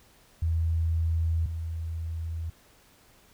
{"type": "tone pair in turn", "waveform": "sine", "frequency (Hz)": [82, 82], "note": ["E2", "E2"], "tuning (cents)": [-9, -9], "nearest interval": "unison", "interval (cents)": 0, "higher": "neither", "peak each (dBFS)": [-23, -30], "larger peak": "first", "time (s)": [[0.42, 1.46], [1.46, 2.5]], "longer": "neither", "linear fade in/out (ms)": 5, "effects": ["pink hiss -59 dBFS RMS until 3.33 s"]}